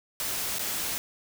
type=noise with dropouts; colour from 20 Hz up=white; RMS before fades=-31 dBFS; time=0.2-0.98 s; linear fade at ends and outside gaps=0 ms; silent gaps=0.585-0.593 s; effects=none